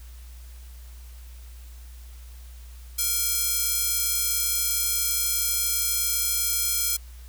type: tone with high-pass filter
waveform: square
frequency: 466.2 Hz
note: A#4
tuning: in tune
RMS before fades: -25 dBFS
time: 2.98-6.97 s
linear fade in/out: 10 ms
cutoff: 7300 Hz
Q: 0.57
effects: added 60 Hz sine -40 dBFS peak until 7.28 s + white hiss -54 dBFS RMS until 7.28 s